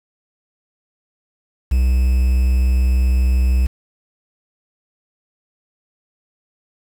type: tone with quantisation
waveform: triangle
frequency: 63.4 Hz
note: B1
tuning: 46 cents sharp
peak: -10 dBFS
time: 1.71-3.67 s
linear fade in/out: 10 ms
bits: 6
effects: none